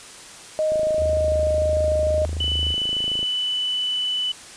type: tone with pitch glide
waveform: sine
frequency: 622.3 to 616.9 Hz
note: D#5 to D#5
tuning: 0 to -15 cents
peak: -18 dBFS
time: 0.59-2.25 s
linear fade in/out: 0 ms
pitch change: -15 cents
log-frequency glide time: 1.09-1.49 s
type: click train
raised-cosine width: 2 ms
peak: -22 dBFS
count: 68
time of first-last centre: 0.72-3.229 s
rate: 26.7 Hz
type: tone with vibrato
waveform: sine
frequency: 77.78 Hz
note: D#2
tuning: in tune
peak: -24 dBFS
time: 0.97-2.76 s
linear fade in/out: 50 ms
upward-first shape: square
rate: 1.7 Hz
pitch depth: 23 cents each way
type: tone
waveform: sine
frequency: 2989 Hz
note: F#7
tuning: 17 cents sharp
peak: -21 dBFS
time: 2.4-4.32 s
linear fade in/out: 5 ms
effects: white hiss -41 dBFS RMS until 4.56 s + resampled to 22050 Hz